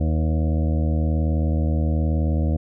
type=harmonic tone with a mistuned harmonic; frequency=78.9 Hz; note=D#2; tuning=25 cents sharp; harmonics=1 / 2 / 3 / 4 / 6 / 7 / 8 / 9; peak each=-19 / -26 / -28 / -31 / -37 / -35 / -40 / -41 dBFS; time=0-2.57 s; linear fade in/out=10 ms; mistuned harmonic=6; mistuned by=+26 cents; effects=none